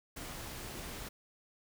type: noise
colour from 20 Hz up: pink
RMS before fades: -44 dBFS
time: 0.16-1.09 s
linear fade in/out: 10 ms
effects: none